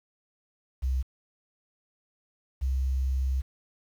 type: tone pair in turn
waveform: sine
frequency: 64.8 / 65.78 Hz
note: C2 / C2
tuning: -16 / +10 cents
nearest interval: unison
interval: 26 cents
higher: second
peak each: -24 dBFS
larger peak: neither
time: 0.82-1.03 / 2.61-3.42 s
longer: second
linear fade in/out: 20 ms
effects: 9-bit